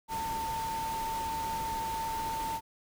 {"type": "tone in noise", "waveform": "sine", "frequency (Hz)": 898, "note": "A5", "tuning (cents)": 35, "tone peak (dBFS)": -32, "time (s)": [0.08, 2.61], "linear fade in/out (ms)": 50, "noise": "pink", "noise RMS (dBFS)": -41, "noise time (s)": [0.08, 2.61], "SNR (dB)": 6, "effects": []}